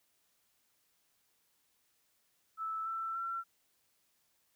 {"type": "tone with pitch steps", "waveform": "sine", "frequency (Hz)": [1313, 1333.6, 1354.6], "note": ["E6", "E6", "E6"], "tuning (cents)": [-7, 20, 47], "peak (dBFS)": -35, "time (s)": [2.57, 3.44], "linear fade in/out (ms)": 50, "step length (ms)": 290, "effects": ["white hiss -75 dBFS RMS until 4.55 s"]}